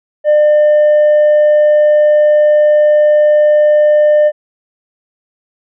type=tone with tanh clipping; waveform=triangle; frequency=600 Hz; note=D5; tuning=37 cents sharp; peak=-6 dBFS; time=0.24-4.32 s; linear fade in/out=50 ms; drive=7 dB; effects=none